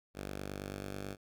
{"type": "ring-modulated tone", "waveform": "10% pulse", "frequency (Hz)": 98.3, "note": "G2", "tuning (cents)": 5, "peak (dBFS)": -29, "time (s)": [0.14, 1.17], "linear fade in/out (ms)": 50, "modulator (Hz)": 24.5, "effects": []}